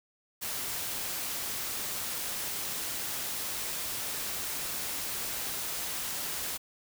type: noise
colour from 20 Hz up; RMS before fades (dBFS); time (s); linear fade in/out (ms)
white; -35; 0.41-6.58; 20
effects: none